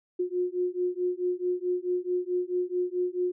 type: beating tone pair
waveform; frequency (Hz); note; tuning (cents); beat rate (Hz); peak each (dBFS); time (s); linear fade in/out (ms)
sine; 357.5 / 362.1; F4 / F#4; +41 / -37; 4.6; -29; 0.19-3.32; 10
effects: none